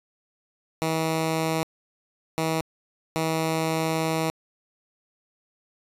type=tone bursts at uneven times; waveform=10% pulse; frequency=160.7 Hz; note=E3; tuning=44 cents flat; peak=-15 dBFS; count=3; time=0.82-1.63 / 2.38-2.61 / 3.16-4.3 s; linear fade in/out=0 ms; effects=resampled to 32000 Hz